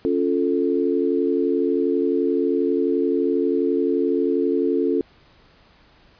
sine chord, Db augmented, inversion none, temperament equal, 277.2 / 349.2 / 440 Hz, Db4 / F4 / A4, 0 / 0 / 0 cents, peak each -22 dBFS, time 0.05-5.01 s, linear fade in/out 0 ms, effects pink hiss -54 dBFS RMS until 6.19 s + resampled to 11025 Hz

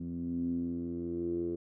10% pulse tone with low-pass filter sweep, 85.5 Hz, F2, 36 cents flat, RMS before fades -35 dBFS, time 0-1.56 s, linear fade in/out 10 ms, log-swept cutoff 220 to 370 Hz, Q 7.9, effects none

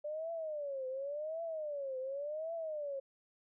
sine tone with vibrato, 587.3 Hz, D5, in tune, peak -37 dBFS, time 0.04-3 s, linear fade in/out 10 ms, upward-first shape triangle, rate 0.9 Hz, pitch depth 240 cents each way, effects none

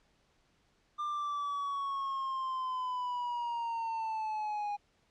triangle linear sweep, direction down, 1198 to 818 Hz, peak -31 dBFS, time 0.98-4.77 s, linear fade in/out 20 ms, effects pink hiss -71 dBFS RMS until 5.1 s + low-pass 6000 Hz 12 dB/octave

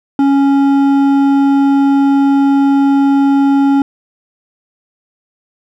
sine tone with hard clipping, 277.2 Hz, C#4, in tune, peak -9 dBFS, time 0.19-3.82 s, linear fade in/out 2 ms, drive 8 dB, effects none

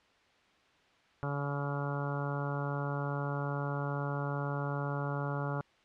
harmonic tone with a mistuned harmonic, 142.4 Hz, C#3, 47 cents sharp, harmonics 1 / 2 / 3 / 4 / 5 / 6 / 7 / 8 / 9 / 10, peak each -34 / -43 / -43 / -42 / -46 / -44 / -47 / -45 / -47 / -44 dBFS, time 1.23-5.61 s, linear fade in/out 0 ms, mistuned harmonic 10, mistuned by -19 cents, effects white hiss -65 dBFS RMS until 5.84 s + low-pass 3000 Hz 12 dB/octave

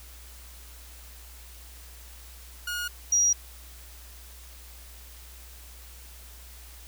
sawtooth / sine tone pair in turn, 1438 / 5742 Hz, F#6 / F8, -50 / +47 cents, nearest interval 2 octaves, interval 2397 cents, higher second, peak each -26 / -19 dBFS, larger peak second, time 2.67-2.88 / 3.12-3.33 s, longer neither, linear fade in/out 5 ms, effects added 60 Hz sine -46 dBFS peak until 6.87 s + white hiss -50 dBFS RMS until 6.87 s

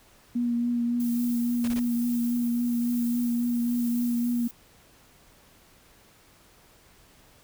sine tone with vibrato, 238.9 Hz, A#3, 43 cents sharp, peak -23 dBFS, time 0.35-4.48 s, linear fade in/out 10 ms, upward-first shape triangle, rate 3.6 Hz, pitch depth 21 cents each way
violet noise with tremolo, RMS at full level -40 dBFS, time 1-4.51 s, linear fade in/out 0 ms, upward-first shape sine, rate 1.1 Hz, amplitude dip 35%
pink noise bursts, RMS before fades -38 dBFS, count 3, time 1.64-1.795 s, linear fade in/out 2 ms, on 37 ms, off 22 ms
effects pink hiss -57 dBFS RMS until 7.43 s

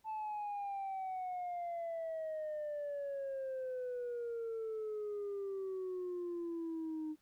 sine exponential sweep, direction down, 880 to 306.4 Hz, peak -36 dBFS, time 0.04-7.16 s, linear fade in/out 50 ms, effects tanh soft clip ceiling -36 dBFS + pink hiss -75 dBFS RMS until 7.21 s

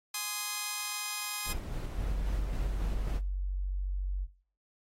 5% pulse chord, Ab major, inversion none, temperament just, 830.6 / 1038.3 / 1245.9 Hz, Ab5 / C6 / Eb6, 0 / -14 / +2 cents, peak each -28 / -27 / -27 dBFS, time 0.14-1.53 s, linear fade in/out 5 ms
brown noise with tremolo, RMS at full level -36 dBFS, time 1.45-3.21 s, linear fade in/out 50 ms, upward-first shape square, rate 3.7 Hz, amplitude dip 25%
sine tone, 47.02 Hz, F#1, 29 cents sharp, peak -29 dBFS, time 1.94-4.28 s, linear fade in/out 50 ms
effects noise-tail reverb RT60 0.5 s tail -21 dB re dry + AAC 48 kbps

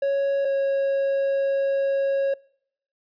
triangle tone pair in turn, 554.4 / 549 Hz, C#5 / C#5, 0 / -17 cents, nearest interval unison, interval 17 cents, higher first, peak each -18 dBFS, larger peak neither, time 0.02-0.45 / 0.45-2.34 s, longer second, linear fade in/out 5 ms, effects noise-tail reverb RT60 0.7 s tail -25 dB re dry + resampled to 11025 Hz

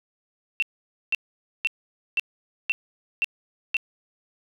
sine tone bursts, 2700 Hz, E7, 41 cents sharp, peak -19 dBFS, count 7, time 0.6-3.768 s, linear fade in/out 0 ms, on 24 ms, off 500 ms, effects none

